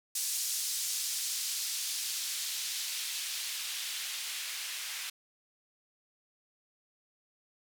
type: noise with band-pass filter sweep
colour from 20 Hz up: blue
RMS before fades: -36 dBFS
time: 0.15-5.1 s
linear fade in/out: 5 ms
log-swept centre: 6000 to 2300 Hz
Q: 0.98
effects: none